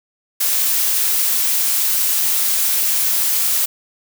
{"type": "noise", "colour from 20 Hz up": "blue", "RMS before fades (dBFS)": -17, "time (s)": [0.4, 3.66], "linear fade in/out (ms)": 10, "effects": []}